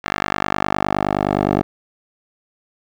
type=tone with band-pass filter sweep; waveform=10% pulse; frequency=49.7 Hz; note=G1; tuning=25 cents sharp; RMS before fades=-20 dBFS; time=0.04-1.63 s; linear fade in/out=10 ms; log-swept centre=1700 to 470 Hz; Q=1.1; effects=none